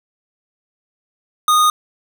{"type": "tone", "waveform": "square", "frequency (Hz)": 1234, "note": "D#6", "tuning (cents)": -15, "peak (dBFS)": -11, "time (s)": [1.48, 1.7], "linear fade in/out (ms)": 2, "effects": []}